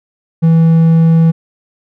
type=tone; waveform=triangle; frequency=163.7 Hz; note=E3; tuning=12 cents flat; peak=-3 dBFS; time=0.42-1.32 s; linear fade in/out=20 ms; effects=none